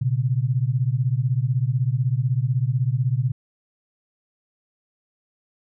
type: beating tone pair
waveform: sine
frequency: 120 / 136 Hz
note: B2 / C#3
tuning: -49 / -33 cents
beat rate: 16 Hz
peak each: -21 / -22 dBFS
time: 0.01-3.32 s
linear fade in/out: 10 ms
effects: none